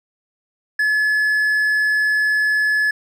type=tone; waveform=triangle; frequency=1712 Hz; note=A6; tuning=48 cents flat; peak=-13 dBFS; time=0.79-2.91 s; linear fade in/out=5 ms; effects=none